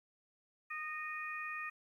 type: harmonic tone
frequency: 617 Hz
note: D#5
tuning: 15 cents flat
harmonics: 2 / 3 / 4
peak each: -44 / -43 / -44 dBFS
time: 0.7-1.7 s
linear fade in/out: 10 ms
effects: 12-bit